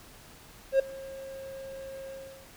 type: tone with ADSR envelope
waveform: triangle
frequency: 538 Hz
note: C5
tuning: 48 cents sharp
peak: -15 dBFS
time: 0.72-2.49 s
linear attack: 75 ms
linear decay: 6 ms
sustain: -22 dB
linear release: 370 ms
effects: pink hiss -52 dBFS RMS until 2.56 s